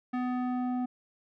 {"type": "tone with low-pass filter sweep", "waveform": "square", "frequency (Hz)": 250, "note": "B3", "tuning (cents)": 21, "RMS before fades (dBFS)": -31, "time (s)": [0.13, 0.86], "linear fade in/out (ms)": 10, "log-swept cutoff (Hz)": [1700, 730], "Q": 1.1, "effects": []}